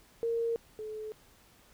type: tone pair in turn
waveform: sine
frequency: 462.3 / 431.3 Hz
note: A#4 / A4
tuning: -14 / -35 cents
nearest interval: minor second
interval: 121 cents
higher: first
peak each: -28 / -37 dBFS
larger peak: first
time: 0.23-0.56 / 0.79-1.12 s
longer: neither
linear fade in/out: 0 ms
effects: pink hiss -61 dBFS RMS until 1.73 s